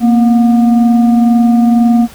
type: tone with frequency modulation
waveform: sine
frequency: 232.5 Hz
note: A#3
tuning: 4 cents flat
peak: -5 dBFS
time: 0-2.08 s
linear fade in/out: 50 ms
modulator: 487 Hz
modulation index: 0.45
effects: pink hiss -36 dBFS RMS until 2.14 s